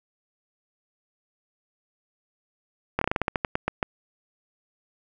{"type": "slowing click train", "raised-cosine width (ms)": 0.5, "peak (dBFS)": -8, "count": 13, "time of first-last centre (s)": [2.99, 3.828], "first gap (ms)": 24, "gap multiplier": 1.18, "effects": []}